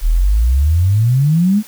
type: exponential sweep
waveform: sine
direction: up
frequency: 36.4 to 220 Hz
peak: -9 dBFS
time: 0.01-1.63 s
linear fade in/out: 50 ms
effects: white hiss -39 dBFS RMS until 1.67 s